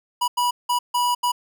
square tone bursts at uneven times, 976 Hz, B5, 21 cents flat, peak -19 dBFS, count 5, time 0.21-0.28 / 0.37-0.51 / 0.69-0.79 / 0.94-1.15 / 1.23-1.32 s, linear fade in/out 10 ms, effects none

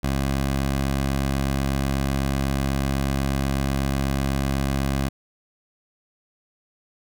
15% pulse tone, 68.1 Hz, C#2, 30 cents flat, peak -15 dBFS, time 0.03-5.09 s, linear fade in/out 10 ms, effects none

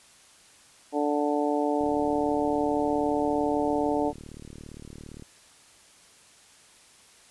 harmonic tone, 146.83 Hz, D3, in tune, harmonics 2 / 3 / 4 / 5 / 6, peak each -27 / -29 / -30 / -31 / -32 dBFS, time 0.92-4.13 s, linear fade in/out 50 ms
click train, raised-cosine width 3 ms, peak -30 dBFS, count 129, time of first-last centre 1.81-5.223 s, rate 37.5 Hz
effects white hiss -55 dBFS RMS until 7.3 s + resampled to 24000 Hz

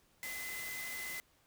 sine tone in noise, 2033 Hz, B6, 50 cents sharp, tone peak -42 dBFS, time 0.23-1.2 s, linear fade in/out 0 ms, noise white, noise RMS -45 dBFS, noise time 0.23-1.2 s, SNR 0 dB, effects pink hiss -70 dBFS RMS until 1.46 s

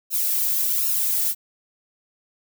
violet noise with flanger, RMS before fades -22 dBFS, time 0.1-1.35 s, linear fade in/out 50 ms, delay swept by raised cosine 0.73 to 2.33 ms, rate 1.3 Hz, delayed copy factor +0.75, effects none

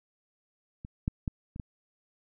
clicks, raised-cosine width 5 ms, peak -28 / -15 / -18 / -29 / -24 dBFS, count 5, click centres 0.849 / 1.079 / 1.278 / 1.561 / 1.598 s, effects none

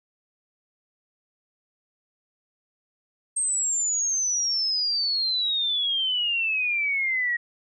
sine exponential sweep, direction down, 8470 to 1889 Hz, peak -22 dBFS, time 3.36-7.37 s, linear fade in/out 10 ms, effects none

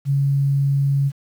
sine tone, 139.3 Hz, C#3, 9 cents sharp, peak -15 dBFS, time 0.05-1.12 s, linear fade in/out 50 ms, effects 8-bit

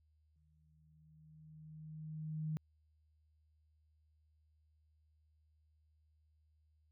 sine tone with exponential growth, 155.56 Hz, D#3, in tune, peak -35 dBFS, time 0.36-2.57 s, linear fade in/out 0 ms, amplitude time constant 480 ms, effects added 77 Hz sine -70 dBFS peak until 6.91 s

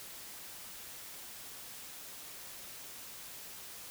silence, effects white hiss -48 dBFS RMS until 3.9 s

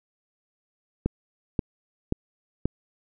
click train, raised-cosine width 3 ms, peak -10 dBFS, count 4, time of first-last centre 1.06-2.656 s, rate 1.88 Hz, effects none

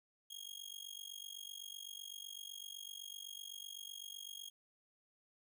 sawtooth tone with amplitude modulation, 3267 Hz, G#7, 29 cents flat, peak -40 dBFS, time 0.3-4.5 s, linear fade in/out 10 ms, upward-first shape sine, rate 47.9 Hz, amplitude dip 95%, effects none

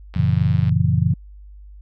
click train, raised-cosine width 0.3 ms, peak -23 dBFS, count 55, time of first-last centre 0.14-0.693 s, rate 97.6 Hz
sine chord, F# dominant seventh, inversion none, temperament just, 92.5 / 115.62 / 138.75 / 166.5 Hz, F#2 / A#2 / C#3 / E3, 0 / -14 / +2 / +18 cents, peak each -20 dBFS, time 0.16-1.14 s, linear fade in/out 5 ms
effects added 50 Hz sine -38 dBFS peak until 1.81 s

